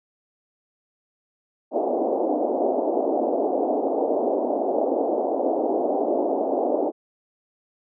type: band-pass noise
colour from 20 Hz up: white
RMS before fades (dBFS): -23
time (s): 1.71-6.92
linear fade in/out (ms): 50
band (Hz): 260 to 740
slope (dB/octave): 48
effects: none